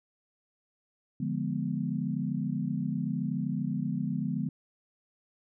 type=chord; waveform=sine; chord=D diminished seventh; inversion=none; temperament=equal; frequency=146.83 / 174.61 / 207.7 / 246.9 Hz; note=D3 / F3 / Ab3 / Cb4; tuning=0 / 0 / 0 / 0 cents; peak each=-34 dBFS; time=1.2-4.49 s; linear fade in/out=5 ms; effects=none